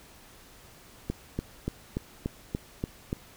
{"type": "click train", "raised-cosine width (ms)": 3, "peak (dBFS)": -16, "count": 8, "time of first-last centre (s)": [1.1, 3.129], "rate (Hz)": 3.45, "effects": ["pink hiss -53 dBFS RMS until 3.36 s"]}